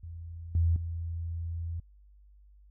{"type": "tone with level steps", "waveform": "sine", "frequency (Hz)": 83.8, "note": "E2", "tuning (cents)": 29, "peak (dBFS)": [-39, -22, -32], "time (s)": [0.03, 1.8], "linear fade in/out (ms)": 5, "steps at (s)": [0.55, 0.76], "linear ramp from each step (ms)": 2, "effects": ["added 50 Hz sine -54 dBFS peak until 2.7 s"]}